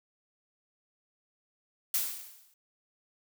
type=noise with exponential decay; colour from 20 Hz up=blue; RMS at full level=-27 dBFS; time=1.94-2.54 s; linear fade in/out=2 ms; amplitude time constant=130 ms; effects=none